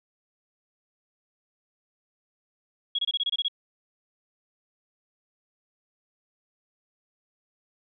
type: tone bursts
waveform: sine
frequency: 3322 Hz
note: G#7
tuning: in tune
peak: -23 dBFS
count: 9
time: 2.95-3.483 s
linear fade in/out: 5 ms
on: 37 ms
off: 25 ms
effects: none